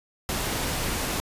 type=noise; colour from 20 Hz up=pink; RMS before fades=-28 dBFS; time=0.29-1.2 s; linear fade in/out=0 ms; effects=resampled to 32000 Hz